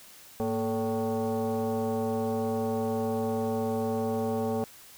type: tone with frequency modulation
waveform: sine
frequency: 104.7 Hz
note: G#2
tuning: 15 cents sharp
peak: -26 dBFS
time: 0.4-4.64 s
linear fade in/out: 0 ms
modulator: 335 Hz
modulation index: 1.9
effects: white hiss -51 dBFS RMS until 4.97 s